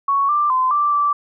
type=tone with pitch steps; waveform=sine; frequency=1112 / 1182 / 1028 / 1174 / 1165 Hz; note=C#6 / D6 / C6 / D6 / D6; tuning=+5 / +11 / -31 / -1 / -14 cents; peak=-14 dBFS; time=0.08-1.13 s; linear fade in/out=5 ms; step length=210 ms; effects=none